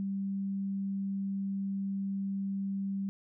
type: tone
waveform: sine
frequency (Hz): 196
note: G3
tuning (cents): 0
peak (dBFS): -31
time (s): 0-3.09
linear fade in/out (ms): 0
effects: none